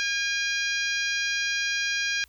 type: harmonic tone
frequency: 812 Hz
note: G#5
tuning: 39 cents flat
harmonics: 2 / 3 / 4 / 5 / 6 / 7 / 8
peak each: -28 / -30 / -34 / -35 / -35 / -36 / -42 dBFS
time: 0-2.24 s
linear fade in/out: 0 ms
effects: added 60 Hz sine -57 dBFS peak until 2.28 s + white hiss -61 dBFS RMS until 2.28 s